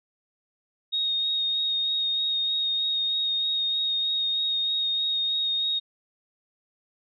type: tone with vibrato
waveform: sine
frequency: 3729 Hz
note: A#7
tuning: in tune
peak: -23 dBFS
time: 0.92-5.8 s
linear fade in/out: 20 ms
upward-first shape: sine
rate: 3.2 Hz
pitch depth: 13 cents each way
effects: none